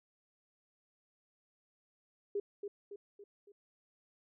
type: tone with echo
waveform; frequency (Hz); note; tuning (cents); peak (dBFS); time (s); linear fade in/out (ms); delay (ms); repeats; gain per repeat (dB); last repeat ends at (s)
sine; 405.6; G#4; -41; -32; 2.35-2.4; 5; 280; 4; -6; 3.52
effects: none